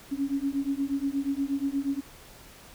sine beating tone pair, 273.3 / 281.7 Hz, C#4 / C#4, -24 / +28 cents, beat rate 8.4 Hz, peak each -29 dBFS, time 0.11-2.01 s, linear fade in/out 20 ms, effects pink hiss -50 dBFS RMS until 2.74 s

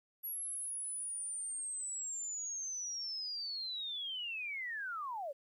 sine linear sweep, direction down, 11480 to 523.3 Hz, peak -38 dBFS, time 0.23-5.33 s, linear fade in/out 20 ms, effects 12-bit

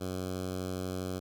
10% pulse tone with notch filter, 92.4 Hz, F#2, 2 cents flat, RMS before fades -36 dBFS, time 0-1.2 s, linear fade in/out 20 ms, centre 2000 Hz, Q 1.1, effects none

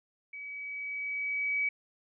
sine tone with level ramp, 2277 Hz, C#7, 46 cents sharp, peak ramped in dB -40 to -26 dBFS, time 0.33-1.69 s, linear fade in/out 5 ms, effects none

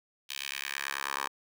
10% pulse tone with high-pass filter sweep, 69.3 Hz, C#2, in tune, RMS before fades -36 dBFS, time 0.29-1.28 s, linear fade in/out 10 ms, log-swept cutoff 3100 to 1000 Hz, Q 1.8, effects none

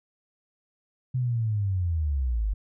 sine linear sweep, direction down, 129.7 to 47.06 Hz, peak -23 dBFS, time 1.14-2.54 s, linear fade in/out 10 ms, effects none

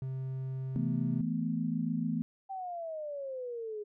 triangle tone, 131.7 Hz, C3, 12 cents sharp, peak -32 dBFS, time 0.02-1.21 s, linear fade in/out 2 ms
sine chord, E suspended fourth, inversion none, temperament equal, 164.81 / 220 / 246.9 Hz, E3 / A3 / B3, 0 / 0 / 0 cents, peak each -34 dBFS, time 0.76-2.22 s, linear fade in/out 0 ms
sine exponential sweep, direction down, 784 to 411.4 Hz, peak -36 dBFS, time 2.49-3.84 s, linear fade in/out 20 ms
effects none

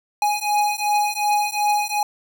square beating tone pair, 830.6 / 833.3 Hz, G#5 / G#5, 0 / +6 cents, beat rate 2.7 Hz, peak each -22 dBFS, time 0.22-2.03 s, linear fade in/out 2 ms, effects none

